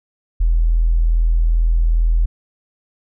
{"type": "tone with tanh clipping", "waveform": "triangle", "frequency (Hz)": 41.2, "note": "E1", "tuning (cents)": 0, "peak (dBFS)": -11, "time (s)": [0.4, 2.26], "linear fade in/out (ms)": 10, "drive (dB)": 3, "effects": []}